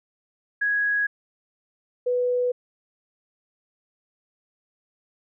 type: tone pair in turn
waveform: sine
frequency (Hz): 1662 / 494.1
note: G#6 / B4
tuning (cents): +1 / +1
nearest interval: octave + major sixth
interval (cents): 2100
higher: first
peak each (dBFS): -20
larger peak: neither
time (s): 0.61-1.07 / 2.06-2.52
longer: neither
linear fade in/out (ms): 10
effects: none